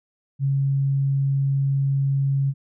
sine tone, 137.6 Hz, C#3, 12 cents flat, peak -18 dBFS, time 0.39-2.54 s, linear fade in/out 50 ms, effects none

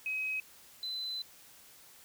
sine tone pair in turn, 2539 / 4030 Hz, D#7 / B7, +34 / +34 cents, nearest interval minor sixth, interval 800 cents, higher second, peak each -32 / -35 dBFS, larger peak first, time 0.06-0.4 / 0.83-1.22 s, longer second, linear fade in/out 2 ms, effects white hiss -57 dBFS RMS until 2.04 s

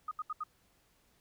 sine tone bursts, 1243 Hz, D#6, 2 cents flat, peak -34 dBFS, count 4, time 0.08-0.437 s, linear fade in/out 5 ms, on 33 ms, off 75 ms, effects pink hiss -70 dBFS RMS until 1.2 s

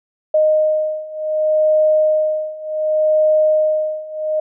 sine beating tone pair, 618 / 618.67 Hz, D#5 / D#5, -12 / -10 cents, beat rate 0.67 Hz, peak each -17 / -15 dBFS, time 0.34-4.4 s, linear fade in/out 5 ms, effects none

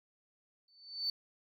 sine tone with exponential growth, 4522 Hz, C#8, 34 cents sharp, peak -28 dBFS, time 0.68-1.1 s, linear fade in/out 2 ms, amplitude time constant 90 ms, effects tanh soft clip ceiling -27 dBFS

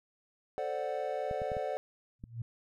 triangle chord, D dominant seventh, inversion second, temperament equal, 440 / 523.3 / 587.3 / 740 Hz, A4 / C5 / D5 / F#5, 0 / 0 / 0 / 0 cents, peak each -38 / -36 / -35 / -36 dBFS, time 0.58-1.77 s, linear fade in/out 0 ms
clicks, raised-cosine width 5 ms, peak -30 dBFS, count 5, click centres 1.312 / 1.418 / 1.518 / 1.568 / 2.239 s
sine tone with exponential growth, 116.54 Hz, A#2, in tune, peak -31 dBFS, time 2.19-2.42 s, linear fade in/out 5 ms, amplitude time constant 48 ms
effects none

